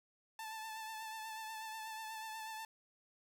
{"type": "tone with vibrato", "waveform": "sawtooth", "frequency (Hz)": 880, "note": "A5", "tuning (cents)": 0, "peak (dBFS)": -40, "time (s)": [0.39, 2.65], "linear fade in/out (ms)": 2, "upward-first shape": "triangle", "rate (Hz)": 8.2, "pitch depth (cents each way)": 34, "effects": []}